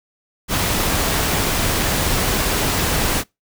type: noise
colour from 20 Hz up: pink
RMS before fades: -19 dBFS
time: 0.48-3.24 s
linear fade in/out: 50 ms
effects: noise-tail reverb RT60 0.2 s tail -24 dB re dry